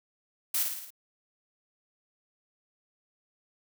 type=noise with echo; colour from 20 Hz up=blue; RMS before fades=-28 dBFS; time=0.54-0.63 s; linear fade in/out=5 ms; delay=55 ms; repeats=5; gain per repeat=-4 dB; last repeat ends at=0.905 s; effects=none